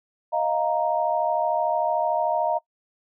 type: chord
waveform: sine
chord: Eb suspended second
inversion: none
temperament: equal with one note detuned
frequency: 625.1 / 698.5 / 932.3 Hz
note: Eb5 / F5 / Bb5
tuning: +8 / 0 / 0 cents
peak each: -25 dBFS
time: 0.32-2.59 s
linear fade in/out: 20 ms
effects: noise-tail reverb RT60 0.1 s tail -21 dB re dry